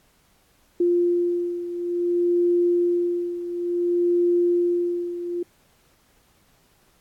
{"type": "beating tone pair", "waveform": "sine", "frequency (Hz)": [349.2, 349.77], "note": ["F4", "F4"], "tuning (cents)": [0, 3], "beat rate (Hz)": 0.57, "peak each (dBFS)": [-20, -25], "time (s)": [0.8, 5.43], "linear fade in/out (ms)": 5, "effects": ["pink hiss -61 dBFS RMS until 7 s", "AAC 64 kbps"]}